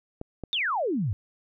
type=clicks; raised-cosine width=2 ms; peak=-21 dBFS; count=2; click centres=0.214 / 0.437 s
type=exponential sweep; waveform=sine; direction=down; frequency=3771 to 88.9 Hz; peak=-24 dBFS; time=0.53-1.13 s; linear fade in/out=0 ms
effects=none